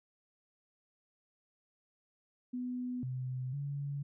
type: tone with pitch steps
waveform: sine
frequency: 248.9 / 128.1 / 141.8 Hz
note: B3 / C3 / C#3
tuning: +14 / -36 / +40 cents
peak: -35 dBFS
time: 2.53-4.03 s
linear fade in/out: 10 ms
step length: 500 ms
effects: none